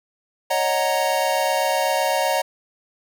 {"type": "chord", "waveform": "square", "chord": "D# minor seventh", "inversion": "third", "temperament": "equal", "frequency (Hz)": [554.4, 622.3, 740, 932.3], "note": ["C#5", "D#5", "F#5", "A#5"], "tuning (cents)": [0, 0, 0, 0], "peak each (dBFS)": -25, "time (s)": [0.5, 2.42], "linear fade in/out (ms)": 10, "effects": []}